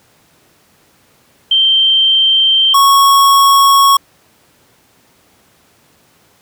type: tone pair in turn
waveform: sine / square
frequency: 3136 / 1105.2 Hz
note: G7 / C#6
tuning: 0 / -6 cents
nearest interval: octave + tritone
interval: 1806 cents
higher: first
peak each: -7 / -6 dBFS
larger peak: second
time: 1.51-2.74 / 2.74-3.97 s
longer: neither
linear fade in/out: 5 ms
effects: pink hiss -51 dBFS RMS until 6.41 s + high-pass 100 Hz 12 dB/octave